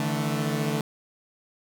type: chord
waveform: sawtooth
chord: D suspended second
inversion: none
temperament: equal with one note detuned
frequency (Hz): 146.83 / 161.52 / 220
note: D3 / E3 / A3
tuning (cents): 0 / -35 / 0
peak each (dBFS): -24 / -27 / -25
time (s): 0-0.81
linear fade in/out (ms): 2
effects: none